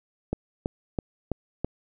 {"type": "click train", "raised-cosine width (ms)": 2, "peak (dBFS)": -13, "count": 5, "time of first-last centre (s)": [0.33, 1.646], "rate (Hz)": 3.04, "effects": []}